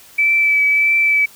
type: tone with vibrato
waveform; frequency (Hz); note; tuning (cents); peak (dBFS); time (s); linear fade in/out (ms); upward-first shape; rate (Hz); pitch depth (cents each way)
sine; 2310; D7; -29; -11; 0.18-1.26; 10; triangle; 1.6; 20
effects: white hiss -44 dBFS RMS until 1.35 s